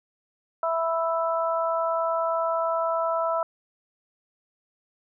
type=harmonic tone; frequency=329.6 Hz; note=E4; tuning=in tune; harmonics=2 / 3 / 4; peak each=-25 / -29 / -28 dBFS; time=0.63-3.43 s; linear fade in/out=2 ms; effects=none